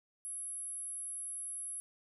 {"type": "tone", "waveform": "sine", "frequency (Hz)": 10890, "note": "F9", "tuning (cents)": -45, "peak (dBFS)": -39, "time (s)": [0.25, 1.8], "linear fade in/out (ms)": 0, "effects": []}